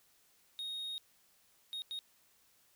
triangle tone bursts at uneven times, 3733 Hz, A#7, 2 cents sharp, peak -37 dBFS, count 3, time 0.59-0.98 / 1.73-1.82 / 1.91-1.99 s, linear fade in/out 0 ms, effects white hiss -69 dBFS RMS until 2.75 s

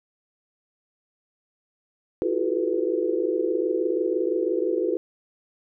sine tone cluster, 330.1 / 356.3 / 375.8 / 432.8 / 495.7 Hz, E4 / F4 / F#4 / A4 / B4, +2 / +35 / +27 / -29 / +6 cents, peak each -28 dBFS, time 2.22-4.97 s, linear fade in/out 0 ms, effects none

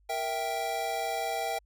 square chord, E diminished, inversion second, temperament equal, 466.2 / 659.3 / 784 Hz, Bb4 / E5 / G5, 0 / 0 / 0 cents, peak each -39 / -35 / -33 dBFS, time 0.09-1.59 s, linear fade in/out 10 ms, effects added 50 Hz sine -61 dBFS peak until 1.65 s

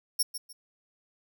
15% pulse tone with echo, 5500 Hz, F8, 27 cents flat, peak -17 dBFS, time 0.19-0.23 s, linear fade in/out 10 ms, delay 150 ms, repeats 2, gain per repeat -11 dB, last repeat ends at 0.53 s, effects none

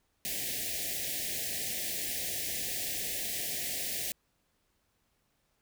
white band-stop noise, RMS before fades -35 dBFS, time 0.25-4.12 s, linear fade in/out 0 ms, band 760 to 1700 Hz, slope 96 dB/octave, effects pink hiss -75 dBFS RMS until 5.61 s

